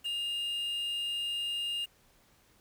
triangle tone with quantisation, 2825 Hz, F7, 19 cents sharp, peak -30 dBFS, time 0.04-1.86 s, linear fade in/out 20 ms, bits 8, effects pink hiss -65 dBFS RMS until 2.6 s

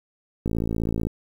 click train, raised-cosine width 3 ms, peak -13 dBFS, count 35, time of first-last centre 0.46-1.069 s, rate 55.8 Hz, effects 8-bit

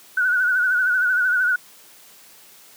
sine tone with vibrato, 1480 Hz, F#6, in tune, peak -16 dBFS, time 0.17-1.56 s, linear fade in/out 5 ms, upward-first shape sine, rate 13 Hz, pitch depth 63 cents each way, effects white hiss -48 dBFS RMS until 2.76 s + high-pass 150 Hz 12 dB/octave

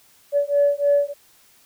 sine beating tone pair, 571 / 574.3 Hz, D5 / D5, -49 / -39 cents, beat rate 3.3 Hz, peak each -18 dBFS, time 0.32-1.14 s, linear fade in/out 50 ms, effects tanh soft clip ceiling -9 dBFS + white hiss -55 dBFS RMS until 1.65 s

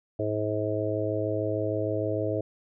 harmonic tone, 106.5 Hz, G#2, 44 cents sharp, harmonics 1 / 3 / 4 / 5 / 6, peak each -32 / -32 / -32 / -32 / -32 dBFS, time 0.19-2.41 s, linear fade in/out 5 ms, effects none

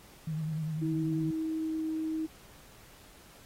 sine tone with vibrato, 156.5 Hz, D#3, 10 cents sharp, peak -31 dBFS, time 0.27-1.31 s, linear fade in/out 5 ms, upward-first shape sine, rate 10 Hz, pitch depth 46 cents each way
sine tone with pitch glide, 320 to 316.9 Hz, D#4 to D#4, +49 to +32 cents, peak -30 dBFS, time 0.81-2.27 s, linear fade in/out 20 ms, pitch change -17 cents, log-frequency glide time 1.11-1.87 s
effects pink hiss -56 dBFS RMS until 3.45 s + AAC 48 kbps

